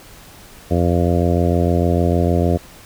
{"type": "harmonic tone", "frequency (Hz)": 86.6, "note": "F2", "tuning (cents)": -14, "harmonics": [1, 2, 3, 4, 5, 6, 7, 8], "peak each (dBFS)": [-17, -20, -22, -23, -24, -25, -25, -26], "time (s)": [0.7, 2.58], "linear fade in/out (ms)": 20, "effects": ["pink hiss -42 dBFS RMS until 2.85 s"]}